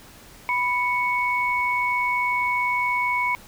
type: tone pair together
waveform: sine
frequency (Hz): 987.8 / 2220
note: B5 / C#7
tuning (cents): 0 / +2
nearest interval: octave + major second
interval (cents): 1402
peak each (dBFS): -23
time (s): 0.49-3.35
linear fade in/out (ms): 0
effects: pink hiss -47 dBFS RMS until 3.47 s